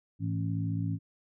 harmonic tone with a mistuned harmonic, 55 Hz, A1, in tune, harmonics 2 / 3 / 4 / 5, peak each -31 / -33 / -45 / -37 dBFS, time 0.19-0.99 s, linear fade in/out 50 ms, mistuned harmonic 2, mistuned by -51 cents, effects none

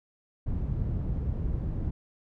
white low-pass noise, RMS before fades -30 dBFS, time 0.46-1.91 s, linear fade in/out 10 ms, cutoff 110 Hz, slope 12 dB/octave, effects none

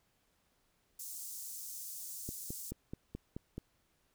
pink high-pass noise, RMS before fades -45 dBFS, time 0.99-2.71 s, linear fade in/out 5 ms, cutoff 6400 Hz, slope 24 dB/octave
click train, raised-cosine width 3 ms, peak -28 dBFS, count 7, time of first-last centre 2.29-3.58 s, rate 4.65 Hz
effects pink hiss -75 dBFS RMS until 4.14 s

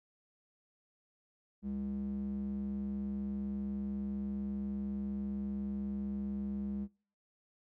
square tone with band-pass filter, 67.9 Hz, C#2, 35 cents flat, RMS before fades -38 dBFS, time 1.62-6.88 s, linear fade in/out 50 ms, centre 210 Hz, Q 4, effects noise-tail reverb RT60 0.4 s tail -22 dB re dry

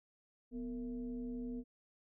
sine tone with frequency modulation, 246.9 Hz, B3, in tune, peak -39 dBFS, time 0.51-1.64 s, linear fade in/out 50 ms, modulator 211 Hz, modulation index 0.62, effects none

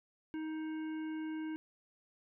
harmonic tone, 313.9 Hz, D#4, 15 cents sharp, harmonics 1 / 3 / 5 / 7 / 9, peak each -37 / -54 / -53 / -58 / -62 dBFS, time 0.34-1.56 s, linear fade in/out 0 ms, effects none

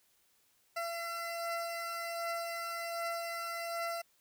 20% pulse beating tone pair, 676 / 677.3 Hz, E5 / E5, +43 / +47 cents, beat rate 1.3 Hz, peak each -39 / -32 dBFS, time 0.76-4.02 s, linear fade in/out 10 ms, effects white hiss -71 dBFS RMS until 4.2 s

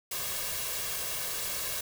white noise with comb filter, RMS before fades -34 dBFS, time 0.11-1.81 s, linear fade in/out 5 ms, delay 1.8 ms, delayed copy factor +0.6, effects none

